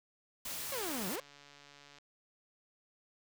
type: noise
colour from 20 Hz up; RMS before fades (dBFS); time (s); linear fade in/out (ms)
white; -41; 0.45-1.16; 5
type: exponential two-way sweep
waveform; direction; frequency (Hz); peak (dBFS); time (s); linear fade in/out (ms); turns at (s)
sawtooth; down then up; 575 to 173.8 to 575; -34; 0.72-1.2; 2; 1.08
type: click train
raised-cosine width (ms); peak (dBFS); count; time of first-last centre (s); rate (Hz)
0.2; -39; 169; 0.81-1.985; 143
effects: none